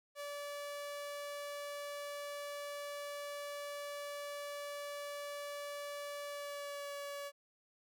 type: tone with pitch glide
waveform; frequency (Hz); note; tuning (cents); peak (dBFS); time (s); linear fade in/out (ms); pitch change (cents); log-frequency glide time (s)
sawtooth; 577 to 569.4; D5 to C#5; -31 to +46; -38; 0.15-7.32; 50; -23; 6.27-6.93
effects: none